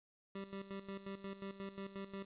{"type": "tone with tremolo", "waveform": "25% pulse", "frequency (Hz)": 196, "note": "G3", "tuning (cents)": 0, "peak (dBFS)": -39, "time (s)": [0.35, 2.25], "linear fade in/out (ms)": 5, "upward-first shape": "square", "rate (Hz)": 5.6, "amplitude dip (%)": 75, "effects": ["resampled to 8000 Hz", "11-bit"]}